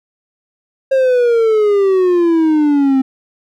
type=exponential sweep; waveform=triangle; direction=down; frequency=540 to 261.6 Hz; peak=-7 dBFS; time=0.91-3.02 s; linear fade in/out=10 ms; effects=none